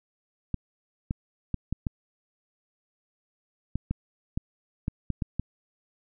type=clicks; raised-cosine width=5 ms; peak=-15 dBFS; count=12; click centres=0.543 / 1.109 / 1.543 / 1.726 / 1.868 / 3.756 / 3.91 / 4.375 / 4.881 / 5.103 / 5.222 / 5.396 s; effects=none